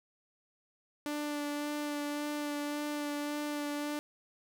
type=tone with vibrato; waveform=sawtooth; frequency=293.7 Hz; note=D4; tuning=in tune; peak=-30 dBFS; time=1.06-3.99 s; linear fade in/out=0 ms; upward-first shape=sine; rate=1.8 Hz; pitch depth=14 cents each way; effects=none